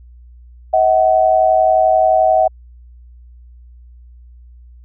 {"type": "tone pair together", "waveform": "sine", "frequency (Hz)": [638.6, 750], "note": ["D#5", "F#5"], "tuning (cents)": [45, 23], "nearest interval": "minor third", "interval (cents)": 278, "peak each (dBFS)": -12, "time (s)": [0.73, 2.48], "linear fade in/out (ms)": 10, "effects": ["added 60 Hz sine -38 dBFS peak until 4.84 s"]}